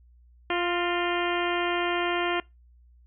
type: harmonic tone with a mistuned harmonic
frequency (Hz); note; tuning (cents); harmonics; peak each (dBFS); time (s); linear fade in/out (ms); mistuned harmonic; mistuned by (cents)
349.2; F4; 0; 1 / 2 / 3 / 4 / 5 / 6 / 7 / 8 / 9; -28 / -31 / -33 / -34 / -35 / -36 / -36 / -37 / -38; 0.5-2.4; 2; 5; +42
effects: noise-tail reverb RT60 0.2 s tail -23 dB re dry + added 60 Hz sine -53 dBFS peak until 3.06 s